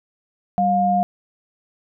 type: tone pair together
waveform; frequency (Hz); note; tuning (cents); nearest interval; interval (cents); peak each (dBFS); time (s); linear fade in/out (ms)
sine; 193.85 / 709; G3 / F5; -19 / +26; octave + minor seventh; 2245; -21 / -16; 0.58-1.03; 0
effects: none